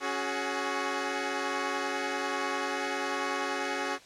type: chord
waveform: 10% pulse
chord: C# suspended fourth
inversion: none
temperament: equal with one note detuned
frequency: 277.2 / 370 / 420.9 Hz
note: C#4 / F#4 / G#4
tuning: 0 / 0 / +23 cents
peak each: -26 dBFS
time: 0-3.99 s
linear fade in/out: 50 ms
effects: white hiss -53 dBFS RMS until 4.05 s + low-pass 6000 Hz 12 dB/octave